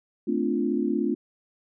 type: chord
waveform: sine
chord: D minor seventh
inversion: second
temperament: equal with one note detuned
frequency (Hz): 220 / 256.1 / 293.7 / 349.2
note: A3 / C4 / D4 / F4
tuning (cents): 0 / -37 / 0 / 0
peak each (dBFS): -28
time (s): 0.27-1.15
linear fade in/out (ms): 10
effects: none